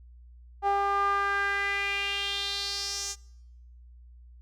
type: tone with band-pass filter sweep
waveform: sawtooth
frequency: 399.7 Hz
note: G4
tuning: 34 cents sharp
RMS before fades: -29 dBFS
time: 0.62-3.16 s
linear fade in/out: 50 ms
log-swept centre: 840 to 6600 Hz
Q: 4
effects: noise-tail reverb RT60 0.9 s tail -25 dB re dry + added 60 Hz sine -48 dBFS peak until 4.41 s